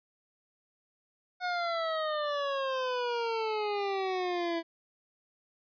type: exponential sweep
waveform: 25% pulse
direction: down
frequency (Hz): 729 to 329.6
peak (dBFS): -26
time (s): 1.4-4.63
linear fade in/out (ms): 50
effects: resampled to 11025 Hz